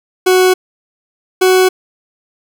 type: tone pair in turn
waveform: 40% pulse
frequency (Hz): 370 / 372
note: F#4 / F#4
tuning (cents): 0 / +9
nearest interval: unison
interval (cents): 9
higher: second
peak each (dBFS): -6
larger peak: neither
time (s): 0.26-0.54 / 1.41-1.69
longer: neither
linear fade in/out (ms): 10
effects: none